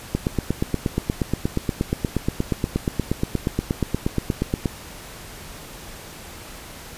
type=click train; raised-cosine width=3 ms; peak=-7 dBFS; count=39; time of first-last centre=0.15-4.658 s; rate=8.43 Hz; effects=pink hiss -39 dBFS RMS until 6.97 s + resampled to 32000 Hz